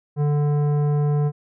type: tone with tanh clipping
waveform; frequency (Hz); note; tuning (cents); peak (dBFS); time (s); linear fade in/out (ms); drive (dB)
sine; 146.83; D3; 0; -19; 0.16-1.32; 50; 13
effects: none